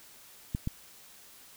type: clicks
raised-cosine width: 5 ms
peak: -18 dBFS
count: 2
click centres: 0.549 / 0.674 s
effects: white hiss -54 dBFS RMS until 1.56 s